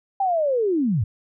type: linear sweep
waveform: sine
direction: down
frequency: 800 to 88.1 Hz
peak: -18 dBFS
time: 0.2-1.04 s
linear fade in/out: 5 ms
effects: none